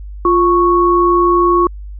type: tone pair together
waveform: sine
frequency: 349.2 / 1106.9 Hz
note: F4 / C#6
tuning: 0 / -3 cents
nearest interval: octave + minor sixth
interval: 1997 cents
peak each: -11 dBFS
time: 0.25-1.67 s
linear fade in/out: 2 ms
effects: added 50 Hz sine -26 dBFS peak until 1.99 s